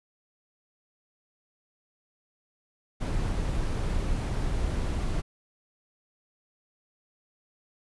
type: noise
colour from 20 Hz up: brown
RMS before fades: -28 dBFS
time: 3-5.22 s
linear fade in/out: 20 ms
effects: resampled to 24000 Hz